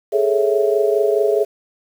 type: chord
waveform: sine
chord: A major seventh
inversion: third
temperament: equal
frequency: 415.3 / 440 / 554.4 / 659.3 Hz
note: G#4 / A4 / C#5 / E5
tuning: 0 / 0 / 0 / 0 cents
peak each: -16 / -20 / -22 / -21 dBFS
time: 0.12-1.45 s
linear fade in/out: 20 ms
effects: 7-bit